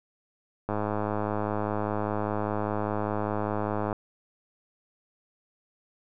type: click train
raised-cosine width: 1 ms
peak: -15 dBFS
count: 341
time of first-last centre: 0.69-3.928 s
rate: 105 Hz
effects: none